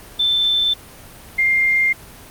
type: tone pair in turn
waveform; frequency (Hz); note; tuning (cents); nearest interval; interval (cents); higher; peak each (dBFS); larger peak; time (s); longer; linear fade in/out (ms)
sine; 3539 / 2109; A7 / C7; +9 / +13; major sixth; 896; first; -14 / -13; second; 0.19-0.74 / 1.38-1.93; neither; 10
effects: pink hiss -40 dBFS RMS until 2.3 s + Opus 32 kbps